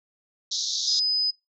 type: band-pass noise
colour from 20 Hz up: pink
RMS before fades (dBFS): -28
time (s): 0.51-1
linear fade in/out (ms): 10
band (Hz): 3600 to 6500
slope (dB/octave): 96
type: tone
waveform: sine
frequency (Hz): 5010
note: D#8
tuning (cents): +11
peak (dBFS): -21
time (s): 0.87-1.31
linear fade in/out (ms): 10
effects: noise-tail reverb RT60 0.2 s tail -21 dB re dry